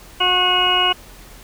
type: harmonic tone with a mistuned harmonic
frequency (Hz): 362.5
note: F#4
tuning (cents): -35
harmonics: 1 / 2 / 3 / 4 / 6 / 7 / 8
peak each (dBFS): -26 / -22 / -21 / -25 / -28 / -26 / -16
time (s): 0.2-0.93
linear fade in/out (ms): 10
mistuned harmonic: 4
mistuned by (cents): +32
effects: added 43 Hz sine -43 dBFS peak until 1.43 s + pink hiss -43 dBFS RMS until 1.43 s

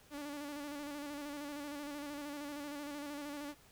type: tone with vibrato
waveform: sawtooth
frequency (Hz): 290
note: D4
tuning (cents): -22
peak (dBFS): -38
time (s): 0.1-3.55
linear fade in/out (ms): 50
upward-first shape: square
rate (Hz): 13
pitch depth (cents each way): 37
effects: pink hiss -63 dBFS RMS until 3.71 s

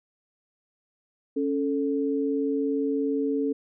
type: tone pair together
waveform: sine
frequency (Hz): 277.2 / 440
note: C#4 / A4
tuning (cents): 0 / 0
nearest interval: minor sixth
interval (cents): 800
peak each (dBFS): -25 / -27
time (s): 1.36-3.53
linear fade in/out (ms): 10
effects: none

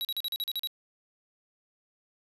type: tone bursts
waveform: square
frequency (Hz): 3873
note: B7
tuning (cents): -35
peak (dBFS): -30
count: 9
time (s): 0.01-0.672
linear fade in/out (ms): 0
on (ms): 38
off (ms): 40
effects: resampled to 32000 Hz + 11-bit

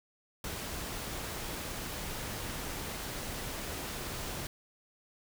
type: noise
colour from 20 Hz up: pink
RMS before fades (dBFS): -39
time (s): 0.44-4.47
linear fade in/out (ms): 2
effects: none

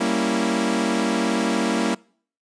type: chord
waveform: sawtooth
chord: G diminished seventh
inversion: none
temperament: equal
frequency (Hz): 196 / 233.1 / 277.2 / 329.6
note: G3 / Bb3 / Db4 / Fb4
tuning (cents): 0 / 0 / 0 / 0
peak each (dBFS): -23 / -19 / -23 / -22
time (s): 0-1.95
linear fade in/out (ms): 10
effects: noise-tail reverb RT60 0.5 s tail -25 dB re dry + resampled to 22050 Hz

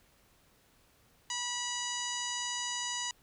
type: harmonic tone with a mistuned harmonic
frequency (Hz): 973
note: B5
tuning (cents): -26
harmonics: 1 / 2 / 3 / 4 / 5 / 6 / 7 / 8 / 9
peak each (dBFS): -41 / -42 / -40 / -44 / -43 / -42 / -40 / -51 / -51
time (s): 1.3-3.11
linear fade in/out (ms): 2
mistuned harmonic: 6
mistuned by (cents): +43
effects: pink hiss -66 dBFS RMS until 3.22 s

